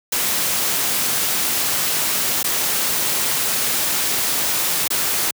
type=noise with dropouts; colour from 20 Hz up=white; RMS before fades=-20 dBFS; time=0.12-5.31 s; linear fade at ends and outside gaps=5 ms; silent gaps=2.43-2.441 / 4.879-4.903 s; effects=high-pass 100 Hz 12 dB/octave